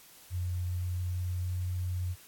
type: tone with pitch glide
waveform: sine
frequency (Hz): 89.2 to 90.08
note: F2 to F#2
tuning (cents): +37 to -46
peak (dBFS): -30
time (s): 0.3-2.16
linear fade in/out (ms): 50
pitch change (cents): +17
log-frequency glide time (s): 0.75-1.75
effects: white hiss -55 dBFS RMS until 2.27 s + AAC 64 kbps